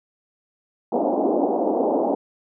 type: band-pass noise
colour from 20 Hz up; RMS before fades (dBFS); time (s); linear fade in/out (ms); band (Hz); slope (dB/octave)
pink; -21; 0.92-2.15; 5; 240 to 840; 48
effects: none